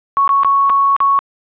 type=tone with dropouts; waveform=sine; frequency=1108.7 Hz; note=C#6; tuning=in tune; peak=-9 dBFS; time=0.17-1.19 s; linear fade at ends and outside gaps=0 ms; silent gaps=0.277-0.292 / 0.434-0.447 / 0.696-0.7 / 0.964-1.004 s; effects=resampled to 8000 Hz + 8-bit